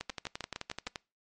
two click trains, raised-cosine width 0.2 ms, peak -19 / -19 dBFS, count 12 / 6, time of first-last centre 0.01-0.958 / 0.1-0.868 s, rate 11.6 / 6.51 Hz, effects noise-tail reverb RT60 0.3 s tail -24 dB re dry + MP3 48 kbps

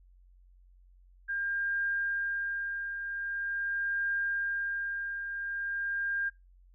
sine tone with tremolo, 1604 Hz, G6, 39 cents sharp, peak -28 dBFS, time 1.28-6.3 s, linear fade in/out 20 ms, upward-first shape triangle, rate 0.44 Hz, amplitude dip 55%, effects noise-tail reverb RT60 0.2 s tail -20 dB re dry + added 45 Hz sine -56 dBFS peak until 6.74 s

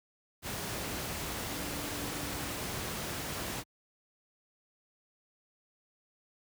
sine tone in noise, 291 Hz, D4, 16 cents flat, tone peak -44 dBFS, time 1.48-2.57 s, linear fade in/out 50 ms, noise pink, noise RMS -37 dBFS, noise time 0.42-3.64 s, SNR -10 dB, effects high-pass 60 Hz 12 dB/octave

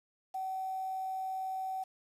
sine tone with quantisation, 759 Hz, F#5, 44 cents sharp, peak -34 dBFS, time 0.34-1.84 s, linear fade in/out 10 ms, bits 9, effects resampled to 32000 Hz

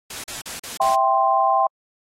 white noise bursts, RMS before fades -31 dBFS, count 5, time 0.1-0.952 s, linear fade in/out 5 ms, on 140 ms, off 38 ms
sine chord, C major, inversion first, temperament equal, 659.3 / 784 / 1046.5 Hz, E5 / G5 / C6, 0 / 0 / 0 cents, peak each -22 / -18 / -19 dBFS, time 0.8-1.67 s, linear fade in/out 5 ms
effects low-pass 10000 Hz 12 dB/octave + AAC 48 kbps

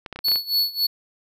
clicks, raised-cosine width 0.3 ms, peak -17 dBFS, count 7, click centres 0.062 / 0.127 / 0.16 / 0.19 / 0.284 / 0.317 / 0.358 s
square tone with tremolo, 4414 Hz, C#8, 8 cents flat, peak -17 dBFS, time 0.24-0.87 s, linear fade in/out 10 ms, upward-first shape sine, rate 3.6 Hz, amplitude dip 90%
effects none

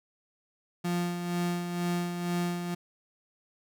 35% pulse tone with tremolo, 175 Hz, F3, 4 cents sharp, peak -25 dBFS, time 0.84-2.75 s, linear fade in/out 10 ms, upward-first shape sine, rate 2.1 Hz, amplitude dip 50%, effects none

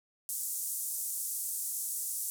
white band-pass noise, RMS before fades -36 dBFS, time 0.29-2.3 s, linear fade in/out 0 ms, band 7400 to 13000 Hz, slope 24 dB/octave, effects none

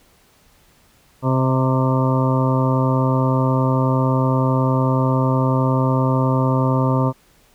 harmonic tone with a mistuned harmonic, 130.9 Hz, C3, 1 cent sharp, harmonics 1 / 2 / 3 / 4 / 5 / 7 / 8 / 9, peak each -17 / -21 / -28 / -25 / -28 / -26 / -29 / -28 dBFS, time 1.22-7.13 s, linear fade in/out 50 ms, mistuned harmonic 5, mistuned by -32 cents, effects pink hiss -55 dBFS RMS until 7.54 s

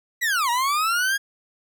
40% pulse linear two-way sweep, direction down then up, 1998 to 929 to 1648 Hz, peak -19 dBFS, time 0.21-1.18 s, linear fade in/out 20 ms, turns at 0.5 s, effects none

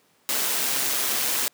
white noise with amplitude modulation, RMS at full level -23 dBFS, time 0.29-1.48 s, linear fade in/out 0 ms, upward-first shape sine, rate 134 Hz, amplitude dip 35%, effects pink hiss -62 dBFS RMS until 1.53 s + high-pass 200 Hz 12 dB/octave

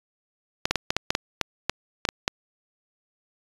clicks, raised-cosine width 0.2 ms, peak -4 dBFS, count 12, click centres 0.655 / 0.71 / 0.757 / 0.905 / 0.966 / 1.105 / 1.151 / 1.413 / 1.696 / 2.052 / 2.089 / 2.279 s, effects resampled to 24000 Hz

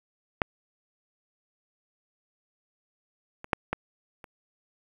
clicks, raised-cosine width 0.5 ms, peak -7 / -24 / -7 / -12 / -28 dBFS, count 5, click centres 0.418 / 3.444 / 3.532 / 3.73 / 4.242 s, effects 8-bit

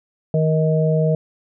harmonic tone, 157.4 Hz, D#3, 20 cents sharp, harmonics 1 / 3 / 4, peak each -16 / -21 / -22 dBFS, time 0.34-1.15 s, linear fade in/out 2 ms, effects none

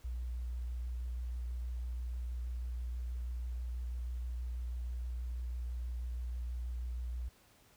sine tone with vibrato, 60.6 Hz, B1, 32 cents flat, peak -36 dBFS, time 0.04-7.29 s, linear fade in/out 10 ms, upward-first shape sine, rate 6.2 Hz, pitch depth 16 cents each way, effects pink hiss -65 dBFS RMS until 7.76 s

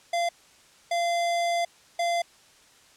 square tone bursts at uneven times, 688 Hz, F5, 26 cents flat, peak -24 dBFS, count 3, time 0.13-0.29 / 0.91-1.65 / 1.99-2.22 s, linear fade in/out 5 ms, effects white hiss -56 dBFS RMS until 2.96 s + low-pass 8000 Hz 12 dB/octave

